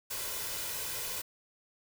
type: noise with comb filter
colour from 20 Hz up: white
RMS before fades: -37 dBFS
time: 0.1-1.22 s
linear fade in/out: 10 ms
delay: 2 ms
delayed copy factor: +0.55
effects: none